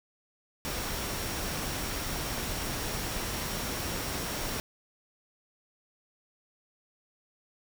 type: tone in noise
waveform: sine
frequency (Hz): 5588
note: F8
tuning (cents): 0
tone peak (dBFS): -45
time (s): 0.65-4.6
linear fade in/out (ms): 0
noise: pink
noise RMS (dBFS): -34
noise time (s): 0.65-4.6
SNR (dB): -14
effects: none